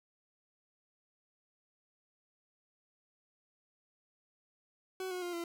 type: tone with pitch steps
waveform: 40% pulse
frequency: 374.9 / 363.2 / 351.8 / 340.8 Hz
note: F#4 / F#4 / F4 / F4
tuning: +23 / -32 / +13 / -42 cents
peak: -36 dBFS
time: 5-5.44 s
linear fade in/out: 2 ms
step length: 110 ms
effects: none